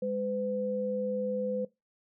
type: tone pair together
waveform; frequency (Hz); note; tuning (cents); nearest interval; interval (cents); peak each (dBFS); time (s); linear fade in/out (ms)
sine; 204.6 / 506.1; G#3 / B4; -26 / +42; octave + major third; 1568; -35 / -30; 0.02-1.65; 5
effects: noise-tail reverb RT60 0.2 s tail -19 dB re dry